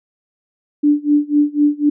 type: tone with tremolo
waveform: sine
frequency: 293.7 Hz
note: D4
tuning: in tune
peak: -8 dBFS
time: 0.83-1.9 s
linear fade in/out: 10 ms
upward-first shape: sine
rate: 4 Hz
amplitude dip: 95%
effects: none